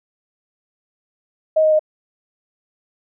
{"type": "tone with pitch steps", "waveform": "sine", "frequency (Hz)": [629, 623.2, 617.5], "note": ["D#5", "D#5", "D#5"], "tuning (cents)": [19, 3, -13], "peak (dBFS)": -11, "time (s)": [1.56, 1.794], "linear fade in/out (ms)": 10, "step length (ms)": 78, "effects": []}